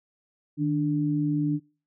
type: tone pair together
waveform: sine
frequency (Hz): 153.48 / 293.7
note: D#3 / D4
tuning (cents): -23 / 0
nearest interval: major seventh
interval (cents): 1123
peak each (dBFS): -26 / -24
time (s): 0.57-1.6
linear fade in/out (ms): 50
effects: noise-tail reverb RT60 0.4 s tail -26 dB re dry